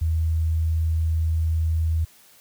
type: tone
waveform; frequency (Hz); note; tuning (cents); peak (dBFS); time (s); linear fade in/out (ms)
sine; 80.6; E2; -38; -19; 0.01-2.05; 10
effects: white hiss -53 dBFS RMS until 2.4 s